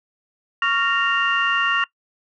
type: tone cluster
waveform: sine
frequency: 1118 / 1392 / 1848 / 2785 Hz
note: C#6 / F6 / A#6 / F7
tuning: +14 / -6 / -16 / -5 cents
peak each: -22 dBFS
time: 0.62-1.84 s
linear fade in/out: 2 ms
effects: noise-tail reverb RT60 0.1 s tail -21 dB re dry + tanh soft clip ceiling -8 dBFS